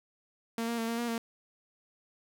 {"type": "tone with pitch steps", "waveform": "sawtooth", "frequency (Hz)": [229.3, 234.1, 227.2, 231.7, 237.8, 230], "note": ["A#3", "A#3", "A#3", "A#3", "A#3", "A#3"], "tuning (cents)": [-28, 8, -44, -10, 35, -23], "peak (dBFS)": -27, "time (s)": [0.58, 1.18], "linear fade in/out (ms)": 2, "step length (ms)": 100, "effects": []}